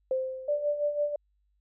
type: tone with exponential decay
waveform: sine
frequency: 521 Hz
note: C5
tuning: 7 cents flat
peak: -23 dBFS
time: 0.11-0.94 s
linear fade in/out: 2 ms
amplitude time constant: 180 ms
type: tone with tremolo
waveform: sine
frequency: 587.3 Hz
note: D5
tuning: in tune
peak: -23 dBFS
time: 0.48-1.16 s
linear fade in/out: 5 ms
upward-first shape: sine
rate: 6 Hz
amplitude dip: 65%
effects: added 50 Hz sine -68 dBFS peak until 1.6 s